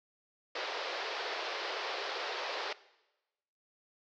pink band-pass noise, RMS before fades -38 dBFS, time 0.55-2.73 s, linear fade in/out 5 ms, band 390 to 5100 Hz, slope 48 dB/octave, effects noise-tail reverb RT60 1.0 s tail -19 dB re dry

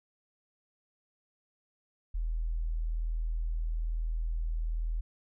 sine tone, 40.56 Hz, E1, 27 cents flat, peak -29 dBFS, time 2.14-5.01 s, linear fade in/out 10 ms, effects none

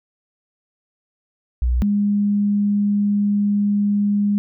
sine tone pair in turn, 61.1 / 204.4 Hz, B1 / G#3, -18 / -27 cents, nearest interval octave + major sixth, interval 2091 cents, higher second, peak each -15 dBFS, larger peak neither, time 1.62-1.82 / 1.82-4.38 s, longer second, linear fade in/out 0 ms, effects none

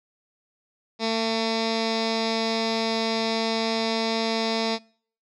15% pulse tone with low-pass filter, 224.9 Hz, A3, 38 cents sharp, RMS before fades -25 dBFS, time 0.99-4.79 s, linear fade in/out 50 ms, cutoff 4700 Hz, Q 4.9, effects noise-tail reverb RT60 0.5 s tail -24 dB re dry

